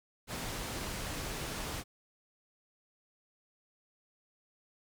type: low-pass noise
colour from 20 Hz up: pink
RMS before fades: -39 dBFS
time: 0.27-1.84 s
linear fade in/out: 50 ms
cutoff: 12000 Hz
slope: 12 dB/octave
effects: none